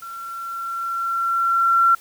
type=tone with level ramp; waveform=sine; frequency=1361 Hz; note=F6; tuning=45 cents flat; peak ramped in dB=-32 to -11 dBFS; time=0.02-1.95 s; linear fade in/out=5 ms; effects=white hiss -47 dBFS RMS until 2 s